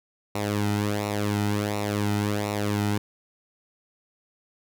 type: tone with flanger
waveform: sawtooth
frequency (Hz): 103.5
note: G#2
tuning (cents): -5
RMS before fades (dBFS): -26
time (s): 0.35-2.98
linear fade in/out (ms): 5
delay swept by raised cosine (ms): 0.62 to 1.82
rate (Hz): 1.4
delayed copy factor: -0.7
effects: none